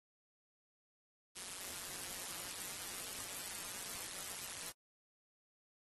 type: noise with amplitude modulation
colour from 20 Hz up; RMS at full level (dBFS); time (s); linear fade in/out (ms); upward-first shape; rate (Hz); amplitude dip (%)
white; -42; 1.35-4.72; 20; sine; 184; 85
effects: AAC 32 kbps